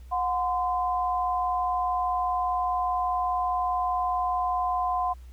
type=tone pair together; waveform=sine; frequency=727 / 1028.1 Hz; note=F#5 / C6; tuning=-31 / -31 cents; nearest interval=tritone; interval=600 cents; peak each=-26 / -27 dBFS; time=0.11-5.14 s; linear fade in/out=20 ms; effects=added 62 Hz sine -42 dBFS peak until 5.32 s + pink hiss -62 dBFS RMS until 5.32 s